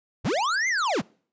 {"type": "linear two-way sweep", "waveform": "square", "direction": "up then down", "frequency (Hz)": [55, 2124, 96], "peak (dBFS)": -23, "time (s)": [0.24, 1.02], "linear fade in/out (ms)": 20, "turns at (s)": 0.68, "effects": ["noise-tail reverb RT60 0.5 s tail -26 dB re dry", "resampled to 16000 Hz"]}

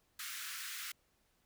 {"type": "high-pass noise", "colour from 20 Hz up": "pink", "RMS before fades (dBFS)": -44, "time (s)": [0.19, 0.92], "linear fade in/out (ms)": 5, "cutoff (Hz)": 1300, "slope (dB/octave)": 48, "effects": ["pink hiss -75 dBFS RMS until 1.45 s"]}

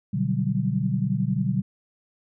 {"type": "chord", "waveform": "sine", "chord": "G major seventh", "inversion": "first", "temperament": "equal", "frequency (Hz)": [123.47, 146.83, 185, 196], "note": ["B2", "D3", "F#3", "G3"], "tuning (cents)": [0, 0, 0, 0], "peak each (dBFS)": -27, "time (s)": [0.13, 1.62], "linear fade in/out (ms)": 10, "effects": []}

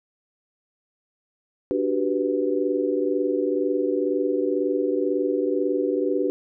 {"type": "chord", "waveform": "sine", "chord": "G major seventh", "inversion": "second", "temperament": "equal", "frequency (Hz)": [293.7, 370, 392, 493.9], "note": ["D4", "F#4", "G4", "B4"], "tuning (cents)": [0, 0, 0, 0], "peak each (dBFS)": -26, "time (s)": [1.71, 6.3], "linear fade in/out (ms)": 0, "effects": []}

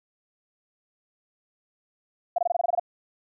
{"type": "tone bursts", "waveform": "sine", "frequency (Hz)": 698.5, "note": "F5", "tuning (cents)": 0, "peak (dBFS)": -19, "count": 10, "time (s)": [2.36, 2.797], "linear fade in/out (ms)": 5, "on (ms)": 23, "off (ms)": 23, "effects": []}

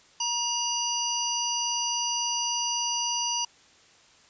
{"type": "harmonic tone with a mistuned harmonic", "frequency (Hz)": 949, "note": "A#5", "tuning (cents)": 31, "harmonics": [1, 3, 5, 6], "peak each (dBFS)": [-32, -32, -33, -29], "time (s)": [0.2, 3.45], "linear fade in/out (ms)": 5, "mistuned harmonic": 6, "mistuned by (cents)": 61, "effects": ["white hiss -57 dBFS RMS until 4.29 s", "resampled to 16000 Hz"]}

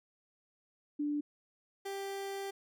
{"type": "tone pair in turn", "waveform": ["sine", "30% pulse"], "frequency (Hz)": [293.7, 393.5], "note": ["D4", "G4"], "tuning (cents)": [0, 7], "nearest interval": "perfect fourth", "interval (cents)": 507, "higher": "second", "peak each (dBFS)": [-31, -35], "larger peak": "first", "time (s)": [[0.99, 1.21], [1.85, 2.51]], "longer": "second", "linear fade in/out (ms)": 10, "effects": []}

